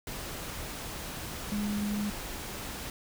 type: tone in noise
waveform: sine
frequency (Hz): 206.7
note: G#3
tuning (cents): -8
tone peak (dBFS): -29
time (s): 1.52-2.1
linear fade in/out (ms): 2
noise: pink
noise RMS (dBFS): -39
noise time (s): 0.07-2.9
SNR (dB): +7
effects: none